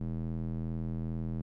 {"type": "tone with band-pass filter", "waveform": "square", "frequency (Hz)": 41.2, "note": "E1", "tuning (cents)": 0, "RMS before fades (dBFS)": -35, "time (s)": [0, 1.42], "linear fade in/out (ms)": 10, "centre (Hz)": 170, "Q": 1.6, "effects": []}